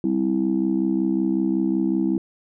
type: chord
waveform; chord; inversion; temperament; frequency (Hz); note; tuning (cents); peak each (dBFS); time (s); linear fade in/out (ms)
sine; C major; second; just; 196.22 / 261.6 / 327; G3 / C4 / E4; +2 / 0 / -14; -23 / -23 / -21; 0.04-2.18; 2
effects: tanh soft clip ceiling -11 dBFS